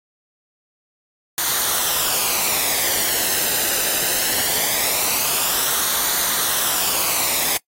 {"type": "noise with flanger", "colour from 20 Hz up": "white", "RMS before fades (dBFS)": -20, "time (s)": [1.38, 7.57], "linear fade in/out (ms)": 0, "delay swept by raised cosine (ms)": [0.38, 0.9], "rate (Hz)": 0.21, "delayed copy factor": -0.5, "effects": ["noise-tail reverb RT60 0.1 s tail -23 dB re dry", "AAC 48 kbps"]}